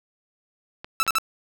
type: clicks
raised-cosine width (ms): 0.3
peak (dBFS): -20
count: 4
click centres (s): 0.845 / 1.015 / 1.066 / 1.151
type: tone bursts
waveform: sawtooth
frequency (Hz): 1318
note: E6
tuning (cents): -1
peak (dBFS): -15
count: 3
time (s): 1-1.184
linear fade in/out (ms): 0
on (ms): 30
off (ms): 47
effects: none